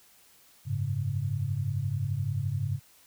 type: chord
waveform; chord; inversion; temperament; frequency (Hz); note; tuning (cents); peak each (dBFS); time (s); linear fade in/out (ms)
sine; F# suspended second; none; just; 92.5 / 104.06 / 138.75; F#2 / G#2 / C#3; 0 / +4 / +2; -36 / -30 / -31; 0.65-2.8; 50
effects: white hiss -59 dBFS RMS until 3.06 s